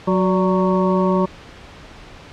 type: harmonic tone with a mistuned harmonic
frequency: 185.1 Hz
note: F#3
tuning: 1 cent sharp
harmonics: 1 / 2 / 3 / 5 / 6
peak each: -17 / -20 / -22 / -24 / -25 dBFS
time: 0.07-1.26 s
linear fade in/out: 10 ms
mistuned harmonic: 3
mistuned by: +65 cents
effects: pink hiss -40 dBFS RMS until 2.32 s + low-pass 4000 Hz 12 dB/octave